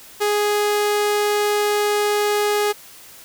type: tone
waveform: sawtooth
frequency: 415.3 Hz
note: G#4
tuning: in tune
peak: -13 dBFS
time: 0.2-2.73 s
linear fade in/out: 20 ms
effects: white hiss -43 dBFS RMS until 3.24 s